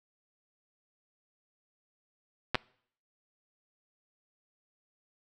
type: clicks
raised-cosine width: 0.3 ms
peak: -10 dBFS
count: 2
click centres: 2.546 / 2.554 s
effects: noise-tail reverb RT60 0.6 s tail -25 dB re dry